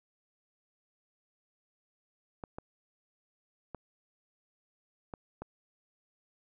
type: clicks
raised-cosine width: 1 ms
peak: -26 dBFS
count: 5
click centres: 2.438 / 2.585 / 3.747 / 5.138 / 5.42 s
effects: none